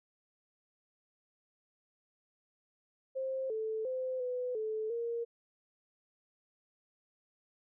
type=tone with pitch steps; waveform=sine; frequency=528 / 439.2 / 515 / 498.9 / 435.3 / 467.5 Hz; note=C5 / A4 / C5 / B4 / A4 / A#4; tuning=+16 / -3 / -28 / +17 / -19 / +5 cents; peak=-33 dBFS; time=3.15-5.25 s; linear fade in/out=20 ms; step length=350 ms; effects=none